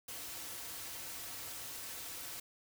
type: noise with comb filter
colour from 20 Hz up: white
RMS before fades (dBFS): -45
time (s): 0.08-2.4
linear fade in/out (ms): 5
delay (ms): 4.9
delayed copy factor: -0.5
effects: none